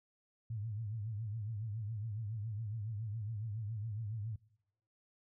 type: tone with vibrato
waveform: sine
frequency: 108.1 Hz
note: A2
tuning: 30 cents flat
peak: -37 dBFS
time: 0.5-4.36 s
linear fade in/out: 5 ms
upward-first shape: triangle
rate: 7.2 Hz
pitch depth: 150 cents each way
effects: noise-tail reverb RT60 0.9 s tail -24 dB re dry